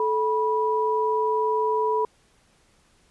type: tone pair together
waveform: sine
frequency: 434.8 / 977.1 Hz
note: A4 / B5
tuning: -21 / -19 cents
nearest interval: octave + major second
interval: 1402 cents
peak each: -23 dBFS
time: 0-2.05 s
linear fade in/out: 2 ms
effects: pink hiss -61 dBFS RMS until 3.1 s + resampled to 24000 Hz